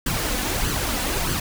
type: noise with flanger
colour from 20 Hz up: pink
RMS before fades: -24 dBFS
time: 0.06-1.4 s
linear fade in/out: 5 ms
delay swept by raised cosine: 0.64 to 4.04 ms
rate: 1.6 Hz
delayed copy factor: +0.6
effects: none